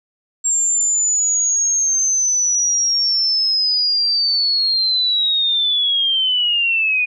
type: linear sweep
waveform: sine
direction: down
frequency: 7459 to 2452 Hz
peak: -14 dBFS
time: 0.44-7.06 s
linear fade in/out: 20 ms
effects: none